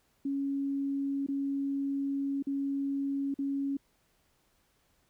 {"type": "tone with dropouts", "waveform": "sine", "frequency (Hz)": 277.2, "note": "C#4", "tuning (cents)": 0, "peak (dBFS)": -29, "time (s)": [0.25, 3.77], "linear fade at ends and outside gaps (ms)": 5, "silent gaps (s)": [[1.265, 1.285], [2.425, 2.469], [3.342, 3.388]], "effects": ["pink hiss -71 dBFS RMS until 5.09 s"]}